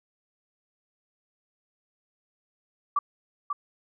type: tone with echo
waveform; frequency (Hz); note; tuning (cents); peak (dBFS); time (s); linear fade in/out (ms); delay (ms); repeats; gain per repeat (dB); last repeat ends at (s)
sine; 1159; D6; -23; -20; 2.96-2.99; 5; 540; 1; -6; 3.53
effects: none

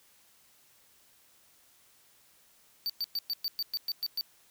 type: tone bursts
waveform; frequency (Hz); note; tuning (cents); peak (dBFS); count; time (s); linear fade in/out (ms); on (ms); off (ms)
square; 4600; D8; -37; -30; 10; 2.86-4.21; 0; 36; 110
effects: white hiss -63 dBFS RMS until 4.5 s

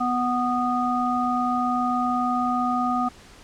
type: harmonic tone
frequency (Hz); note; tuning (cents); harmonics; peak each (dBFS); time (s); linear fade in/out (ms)
246.9; B3; 0; 1 / 3 / 5; -25 / -25 / -25; 0-3.09; 10
effects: pink hiss -48 dBFS RMS until 3.43 s + low-pass 8000 Hz 12 dB/octave

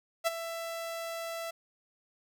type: tone with ADSR envelope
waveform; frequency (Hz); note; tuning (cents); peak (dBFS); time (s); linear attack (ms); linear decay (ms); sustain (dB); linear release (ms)
sawtooth; 665; E5; +15; -20; 0.24-1.51; 30; 22; -12; 9
effects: none

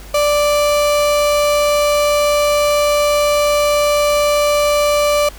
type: tone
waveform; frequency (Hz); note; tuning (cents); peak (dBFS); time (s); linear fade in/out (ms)
35% pulse; 587.3; D5; 0; -10; 0.14-5.29; 5
effects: added 50 Hz sine -33 dBFS peak until 5.38 s + pink hiss -39 dBFS RMS until 5.38 s

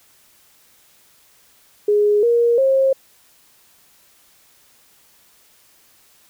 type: tone with pitch steps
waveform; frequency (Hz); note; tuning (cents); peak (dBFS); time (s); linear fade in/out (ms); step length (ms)
sine; 415.3 / 471.6 / 535.5; G#4 / A#4 / C5; 0 / +20 / +40; -12; 1.88-2.93; 5; 350
effects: white hiss -54 dBFS RMS until 6.29 s

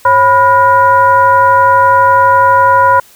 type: tone with frequency modulation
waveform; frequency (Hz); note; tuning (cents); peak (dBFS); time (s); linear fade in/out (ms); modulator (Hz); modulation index
sine; 988; B5; 0; -4; 0.05-3; 5; 444; 0.8
effects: white hiss -42 dBFS RMS until 3.15 s

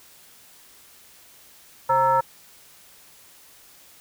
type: tone with frequency modulation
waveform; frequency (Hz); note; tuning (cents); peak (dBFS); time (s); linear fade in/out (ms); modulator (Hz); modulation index
sine; 929; A#5; -6; -16; 1.89-2.21; 10; 398; 0.92
effects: white hiss -51 dBFS RMS until 4 s

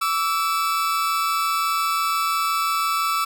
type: tone pair together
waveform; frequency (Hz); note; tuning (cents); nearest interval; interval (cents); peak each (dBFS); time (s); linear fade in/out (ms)
40% pulse; 1152.7 / 1318.5; D6 / E6; -33 / 0; major second; 233; -23 / -21; 0.01-3.25; 10
effects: none

